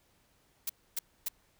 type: noise bursts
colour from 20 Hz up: blue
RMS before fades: -33 dBFS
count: 3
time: 0.67-1.285 s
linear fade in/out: 5 ms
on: 25 ms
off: 270 ms
effects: pink hiss -69 dBFS RMS until 1.59 s